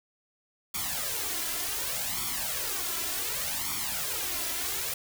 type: noise with flanger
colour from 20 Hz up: white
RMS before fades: -32 dBFS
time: 0.74-4.94 s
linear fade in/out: 5 ms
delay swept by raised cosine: 0.89 to 2.99 ms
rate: 0.67 Hz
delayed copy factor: +0.8
effects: none